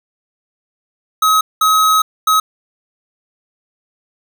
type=tone bursts at uneven times; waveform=square; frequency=1274 Hz; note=D#6; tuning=41 cents sharp; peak=-10 dBFS; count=3; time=1.22-1.41 / 1.61-2.02 / 2.27-2.4 s; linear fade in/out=5 ms; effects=none